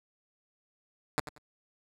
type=tone with echo; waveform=5% pulse; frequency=149.7 Hz; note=D3; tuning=33 cents sharp; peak=-15 dBFS; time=1.18-1.2 s; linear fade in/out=0 ms; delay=92 ms; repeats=2; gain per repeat=-13 dB; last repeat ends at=1.384 s; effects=low-pass 12000 Hz 12 dB/octave